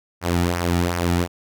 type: tone with flanger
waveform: sawtooth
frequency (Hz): 87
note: F2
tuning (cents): -6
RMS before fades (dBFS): -21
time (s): 0.21-1.28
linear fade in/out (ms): 50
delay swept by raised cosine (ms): 0.25 to 1.95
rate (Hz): 2.7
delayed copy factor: -0.6
effects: none